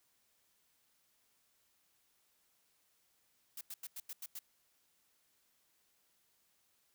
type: noise bursts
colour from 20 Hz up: blue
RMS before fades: -45 dBFS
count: 7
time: 3.57-4.391 s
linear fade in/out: 5 ms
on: 41 ms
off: 89 ms
effects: white hiss -75 dBFS RMS until 6.94 s